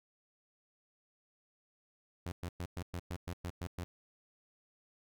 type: tone bursts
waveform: sawtooth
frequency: 87.31 Hz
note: F2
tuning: in tune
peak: -34 dBFS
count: 10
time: 2.26-3.84 s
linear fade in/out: 0 ms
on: 59 ms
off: 110 ms
effects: none